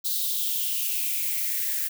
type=noise with high-pass filter sweep; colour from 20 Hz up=violet; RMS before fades=-27 dBFS; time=0.04-1.89 s; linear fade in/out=20 ms; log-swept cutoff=4000 to 1700 Hz; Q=4.6; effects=none

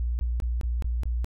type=tone bursts; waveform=sine; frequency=59.4 Hz; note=A#1; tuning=33 cents sharp; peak=-24 dBFS; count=6; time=0-1.245 s; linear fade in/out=0 ms; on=190 ms; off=21 ms; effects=none

